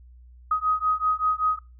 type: beating tone pair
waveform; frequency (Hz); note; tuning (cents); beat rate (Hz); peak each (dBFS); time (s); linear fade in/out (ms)
sine; 1254 / 1259.2; D#6 / D#6; +13 / +20; 5.2; -24 / -24; 0.51-1.59; 5
effects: noise-tail reverb RT60 0.3 s tail -23 dB re dry + added 61 Hz sine -46 dBFS peak until 1.79 s